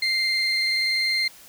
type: tone pair together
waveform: sine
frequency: 2093 / 4186 Hz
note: C7 / C8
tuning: 0 / 0 cents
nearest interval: octave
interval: 1200 cents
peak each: -21 dBFS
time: 0.02-1.28 s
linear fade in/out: 5 ms
effects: tanh soft clip ceiling -17 dBFS + white hiss -48 dBFS RMS until 1.48 s